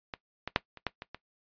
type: clicks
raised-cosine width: 0.3 ms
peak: -20 / -17 / -6 / -29 / -13 / -23 / -24 dBFS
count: 7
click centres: 0.138 / 0.476 / 0.561 / 0.773 / 0.867 / 1.021 / 1.146 s
effects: noise-tail reverb RT60 0.1 s tail -18 dB re dry + resampled to 11025 Hz